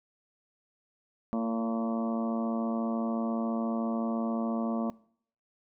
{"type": "harmonic tone with a mistuned harmonic", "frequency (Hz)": 114.1, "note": "A#2", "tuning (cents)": -37, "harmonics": [2, 3, 4, 5, 6, 7, 8, 9, 10], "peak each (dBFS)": [-28, -40, -42, -39, -39, -51, -45, -47, -43], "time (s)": [1.33, 4.9], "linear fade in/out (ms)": 0, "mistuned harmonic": 3, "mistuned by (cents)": -25, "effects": ["noise-tail reverb RT60 0.6 s tail -22 dB re dry"]}